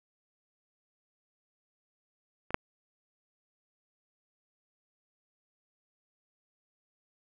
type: clicks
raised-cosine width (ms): 0.5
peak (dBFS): -26 / -8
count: 2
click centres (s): 2.506 / 2.544
effects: none